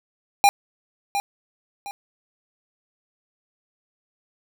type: tone with echo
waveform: square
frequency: 805 Hz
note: G5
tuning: 46 cents sharp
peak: -12 dBFS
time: 0.44-0.49 s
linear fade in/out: 0 ms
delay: 710 ms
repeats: 2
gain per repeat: -10 dB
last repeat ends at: 1.91 s
effects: none